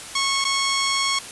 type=tone with dropouts; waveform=10% pulse; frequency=1098 Hz; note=C#6; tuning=17 cents flat; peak=-11 dBFS; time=0.15-1.19 s; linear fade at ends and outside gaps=5 ms; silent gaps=0.443-0.449 s; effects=white hiss -36 dBFS RMS until 1.31 s + resampled to 24000 Hz